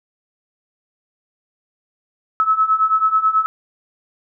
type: beating tone pair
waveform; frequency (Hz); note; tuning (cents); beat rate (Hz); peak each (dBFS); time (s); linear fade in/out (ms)
sine; 1291 / 1300.2; E6 / E6; -37 / -24; 9.2; -18 / -15; 2.4-3.46; 0
effects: none